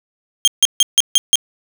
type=tone bursts; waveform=25% pulse; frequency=3206 Hz; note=G7; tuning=38 cents sharp; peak=-4 dBFS; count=6; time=0.45-1.356 s; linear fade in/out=0 ms; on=26 ms; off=150 ms; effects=none